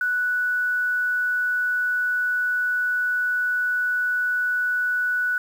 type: tone with quantisation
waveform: sine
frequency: 1480 Hz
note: F#6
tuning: in tune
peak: -20 dBFS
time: 0.01-5.38 s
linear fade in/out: 2 ms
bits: 8
effects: none